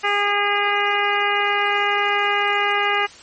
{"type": "harmonic tone", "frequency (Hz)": 408.1, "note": "G#4", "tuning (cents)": -30, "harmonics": [1, 2, 3, 4, 5, 6, 7], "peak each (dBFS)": [-26, -23, -23, -25, -23, -27, -27], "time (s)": [0.03, 3.07], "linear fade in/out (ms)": 20, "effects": ["white hiss -43 dBFS RMS until 3.22 s", "MP3 32 kbps"]}